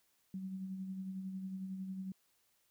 sine tone with tremolo, 189.6 Hz, F#3, 43 cents sharp, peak -38 dBFS, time 0.34-2.12 s, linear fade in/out 2 ms, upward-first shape sine, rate 11 Hz, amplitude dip 40%, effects white hiss -75 dBFS RMS until 2.7 s

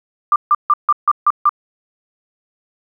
sine tone bursts, 1188 Hz, D6, 20 cents sharp, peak -8 dBFS, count 7, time 0.32-1.493 s, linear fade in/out 2 ms, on 39 ms, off 150 ms, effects 8-bit

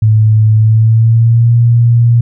sine tone with pitch glide, 108.8 to 117.96 Hz, A2 to A#2, -19 to +21 cents, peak -4 dBFS, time 0.02-2.21 s, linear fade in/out 5 ms, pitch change +140 cents, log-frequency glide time 0.55-1.54 s, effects none

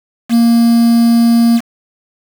triangle tone with quantisation, 233 Hz, A#3, 1 cent flat, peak -4 dBFS, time 0.29-1.61 s, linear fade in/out 50 ms, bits 4, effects none

